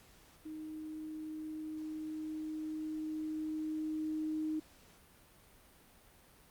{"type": "tone with level ramp", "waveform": "sine", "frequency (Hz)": 311.1, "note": "D#4", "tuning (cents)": 0, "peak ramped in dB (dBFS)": [-42, -33], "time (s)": [0.45, 4.6], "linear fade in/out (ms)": 10, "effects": ["pink hiss -62 dBFS RMS until 6.5 s", "Opus 48 kbps"]}